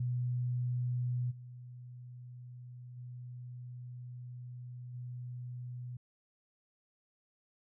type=tone with level steps; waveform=sine; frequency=123.47 Hz; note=B2; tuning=in tune; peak=-31 / -46 / -43 / -40 dBFS; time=0-5.97 s; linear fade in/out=5 ms; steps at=1.3 / 2.96 / 4.93 s; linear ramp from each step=20 ms; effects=none